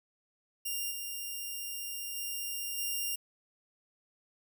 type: tone with level steps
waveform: 5% pulse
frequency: 2795 Hz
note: F7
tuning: 1 cent sharp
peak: -24 / -28 / -26 / -23 dBFS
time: 0.65-3.16 s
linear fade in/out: 10 ms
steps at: 0.9 / 2.15 / 2.77 s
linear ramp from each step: 20 ms
effects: none